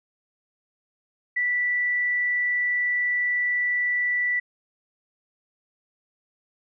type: tone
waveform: sine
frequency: 1966 Hz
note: B6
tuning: 8 cents flat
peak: -21 dBFS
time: 1.36-4.4 s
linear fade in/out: 10 ms
effects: none